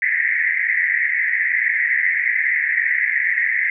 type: band-pass noise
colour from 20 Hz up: pink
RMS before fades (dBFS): -19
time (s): 0.02-3.7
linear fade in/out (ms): 2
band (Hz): 1800 to 2100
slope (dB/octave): 96
effects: none